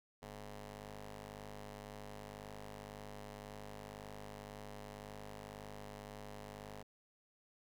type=ring-modulated tone; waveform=10% pulse; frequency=101.9 Hz; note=G#2; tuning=32 cents flat; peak=-37 dBFS; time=0.22-6.83 s; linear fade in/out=10 ms; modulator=331 Hz; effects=none